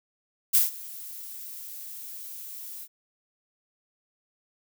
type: noise with ADSR envelope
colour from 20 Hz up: violet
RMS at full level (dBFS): -18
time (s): 0.53-2.88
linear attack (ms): 22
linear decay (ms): 150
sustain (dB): -22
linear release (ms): 54
effects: none